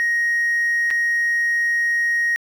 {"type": "tone with dropouts", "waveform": "triangle", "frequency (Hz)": 1877, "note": "A#6", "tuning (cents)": 11, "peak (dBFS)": -14, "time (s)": [0, 2.36], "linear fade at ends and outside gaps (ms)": 0, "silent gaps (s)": [0.904, 0.91], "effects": ["tanh soft clip ceiling -12 dBFS", "9-bit"]}